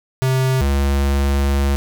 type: tone pair in turn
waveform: square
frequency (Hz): 130.81 / 69.57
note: C3 / C#2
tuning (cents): 0 / +7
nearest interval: major seventh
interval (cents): 1093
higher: first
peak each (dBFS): -15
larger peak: neither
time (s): 0.22-0.61 / 0.61-1.76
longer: second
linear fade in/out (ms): 0
effects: none